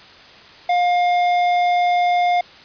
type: tone with tanh clipping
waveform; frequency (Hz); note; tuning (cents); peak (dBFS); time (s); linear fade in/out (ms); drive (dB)
sine; 709; F5; +26; -16; 0.69-2.41; 5; 12
effects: white hiss -43 dBFS RMS until 2.64 s + resampled to 11025 Hz